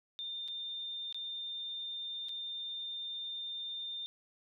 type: tone with dropouts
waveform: sine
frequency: 3609 Hz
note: A7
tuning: 43 cents sharp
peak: -38 dBFS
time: 0.19-4.06 s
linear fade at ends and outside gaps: 0 ms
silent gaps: 0.478-0.484 / 1.126-1.145 / 2.285-2.292 s
effects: none